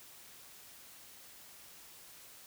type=silence; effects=white hiss -55 dBFS RMS until 2.46 s